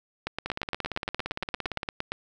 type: two click trains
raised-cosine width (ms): 0.3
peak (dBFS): -15 / -13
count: 25 / 17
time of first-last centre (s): 0.46-1.831 / 0.27-2.12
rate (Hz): 17.5 / 8.65
effects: none